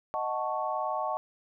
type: chord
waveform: sine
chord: D# half-diminished seventh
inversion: none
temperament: equal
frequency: 622.3 / 740 / 880 / 1108.7 Hz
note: D#5 / F#5 / A5 / C#6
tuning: 0 / 0 / 0 / 0 cents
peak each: -34 dBFS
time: 0.14-1.17 s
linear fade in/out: 0 ms
effects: none